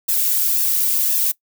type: noise with flanger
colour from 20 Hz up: violet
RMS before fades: -18 dBFS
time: 0.08-1.32 s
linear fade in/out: 10 ms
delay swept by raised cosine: 1.1 to 2.6 ms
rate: 1.9 Hz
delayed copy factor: +0.7
effects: noise-tail reverb RT60 0.1 s tail -21 dB re dry